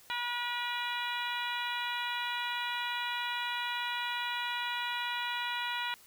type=harmonic tone with a mistuned harmonic; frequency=482.4 Hz; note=B4; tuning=41 cents flat; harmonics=2 / 3 / 4 / 5 / 6 / 7 / 8; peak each=-37 / -39 / -40 / -41 / -42 / -42 / -43 dBFS; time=0.1-5.94 s; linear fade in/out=0 ms; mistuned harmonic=8; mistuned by=+26 cents; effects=white hiss -58 dBFS RMS until 6.06 s